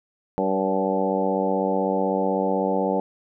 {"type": "harmonic tone with a mistuned harmonic", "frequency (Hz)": 96, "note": "G2", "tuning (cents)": -36, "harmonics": [2, 3, 4, 5, 6, 7, 8, 9], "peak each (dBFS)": [-27, -29, -30, -26, -27, -33, -30, -29], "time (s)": [0.38, 3], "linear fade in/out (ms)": 0, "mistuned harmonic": 6, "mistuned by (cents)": -24, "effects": []}